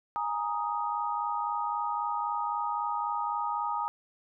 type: chord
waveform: sine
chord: Ab suspended second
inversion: none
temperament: just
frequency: 830.6 / 934.4 / 1245.9 Hz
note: Ab5 / Bb5 / Eb6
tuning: 0 / +4 / +2 cents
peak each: -34 / -32 / -33 dBFS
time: 0.16-3.88 s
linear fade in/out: 0 ms
effects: none